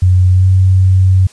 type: tone with pitch glide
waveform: sine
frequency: 91.6 to 93.8 Hz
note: F#2 to F#2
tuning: -17 to +24 cents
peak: -5 dBFS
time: 0.02-1.27 s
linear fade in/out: 5 ms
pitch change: +41 cents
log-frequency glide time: 0.31-0.46 s
effects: white hiss -43 dBFS RMS until 1.32 s + resampled to 22050 Hz